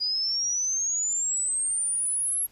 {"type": "exponential sweep", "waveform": "sine", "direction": "up", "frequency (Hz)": [4869, 11360], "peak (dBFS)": -24, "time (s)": [0, 2.47], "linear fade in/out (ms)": 20, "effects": ["pink hiss -59 dBFS RMS until 2.51 s", "resampled to 32000 Hz"]}